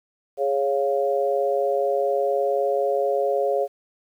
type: chord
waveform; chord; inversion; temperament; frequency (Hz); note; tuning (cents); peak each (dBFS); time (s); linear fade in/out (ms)
sine; Db major; second; equal; 415.3 / 554.4 / 698.5; Ab4 / Db5 / F5; 0 / 0 / 0; -24 / -22 / -26; 0.37-3.68; 50
effects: 9-bit